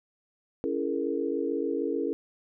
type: chord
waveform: sine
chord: A# half-diminished seventh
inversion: first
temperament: just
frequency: 279.7 / 335.6 / 419.5 / 466.2 Hz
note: C#4 / E4 / G#4 / A#4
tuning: +16 / +31 / +17 / 0 cents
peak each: -32 dBFS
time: 0.64-2.13 s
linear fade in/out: 0 ms
effects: none